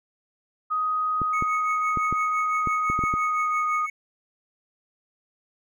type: tone with pitch glide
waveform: sine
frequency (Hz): 1252 to 1239.1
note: D#6 to D#6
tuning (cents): +10 to -8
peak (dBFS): -22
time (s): 0.7-3.87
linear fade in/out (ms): 20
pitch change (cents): -18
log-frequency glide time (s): 3-3.72
type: clicks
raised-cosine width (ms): 3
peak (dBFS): -17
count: 9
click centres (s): 1.217 / 1.424 / 1.973 / 2.126 / 2.673 / 2.9 / 2.991 / 3.038 / 3.139
type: tone with tremolo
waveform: triangle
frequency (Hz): 2208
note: C#7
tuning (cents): -7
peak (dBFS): -25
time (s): 1.33-3.9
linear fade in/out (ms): 5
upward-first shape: triangle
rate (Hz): 5.9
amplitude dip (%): 85
effects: none